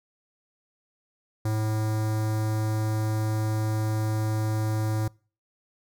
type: tone with notch filter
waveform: square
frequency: 108.6 Hz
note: A2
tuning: 22 cents flat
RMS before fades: -26 dBFS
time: 1.45-5.08 s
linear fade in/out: 5 ms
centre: 2800 Hz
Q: 0.84
effects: noise-tail reverb RT60 0.4 s tail -25 dB re dry